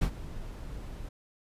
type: noise with ADSR envelope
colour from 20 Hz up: brown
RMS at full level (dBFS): -23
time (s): 0.01-1.09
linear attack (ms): 11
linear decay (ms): 78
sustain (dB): -17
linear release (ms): 6
effects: resampled to 32000 Hz